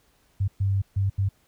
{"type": "tone bursts at uneven times", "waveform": "sine", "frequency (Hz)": 98, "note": "G2", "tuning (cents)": 0, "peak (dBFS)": -20, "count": 4, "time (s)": [[0.4, 0.48], [0.6, 0.82], [0.96, 1.1], [1.18, 1.29]], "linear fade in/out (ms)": 10, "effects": ["pink hiss -64 dBFS RMS until 1.47 s"]}